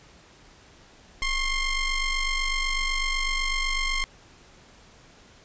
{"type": "ring-modulated tone", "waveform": "sawtooth", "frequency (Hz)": 1064, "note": "C6", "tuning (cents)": 29, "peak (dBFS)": -17, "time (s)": [1.22, 4.04], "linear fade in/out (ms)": 0, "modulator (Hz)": 1040, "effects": ["pink hiss -53 dBFS RMS until 5.44 s", "resampled to 16000 Hz"]}